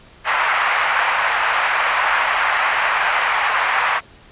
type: band-pass noise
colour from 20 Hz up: pink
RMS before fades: -18 dBFS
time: 0.24-4.01 s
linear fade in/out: 50 ms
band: 840 to 2400 Hz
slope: 24 dB/octave
effects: pink hiss -46 dBFS RMS until 4.31 s + resampled to 8000 Hz